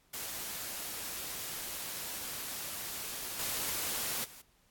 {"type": "noise with level steps", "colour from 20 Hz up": "white", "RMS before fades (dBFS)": [-40, -35, -52], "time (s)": [0.13, 4.42], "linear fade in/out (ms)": 10, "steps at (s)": [3.39, 4.24], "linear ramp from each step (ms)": 5, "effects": ["pink hiss -69 dBFS RMS until 4.7 s", "AAC 64 kbps"]}